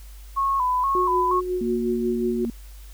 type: tone with vibrato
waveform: sine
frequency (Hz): 1046.5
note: C6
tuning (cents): 0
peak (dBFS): -19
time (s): 0.36-1.41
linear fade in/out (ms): 20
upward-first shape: square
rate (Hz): 2.1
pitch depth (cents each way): 77
type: tone with tremolo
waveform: sine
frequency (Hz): 363.7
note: F#4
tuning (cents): -30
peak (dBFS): -21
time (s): 0.95-2.45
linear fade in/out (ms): 0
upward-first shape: sine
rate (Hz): 5.5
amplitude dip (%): 50
type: tone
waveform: sine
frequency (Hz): 233.1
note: A#3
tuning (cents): 0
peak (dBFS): -24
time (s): 1.61-2.5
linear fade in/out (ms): 2
effects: added 50 Hz sine -39 dBFS peak until 2.93 s + white hiss -52 dBFS RMS until 2.93 s